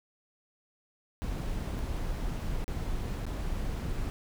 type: noise with dropouts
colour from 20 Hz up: brown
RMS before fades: -33 dBFS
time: 1.22-4.1 s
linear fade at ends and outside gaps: 0 ms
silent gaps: 1.786-1.79 / 2.643-2.68 / 3.254-3.266 s
effects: none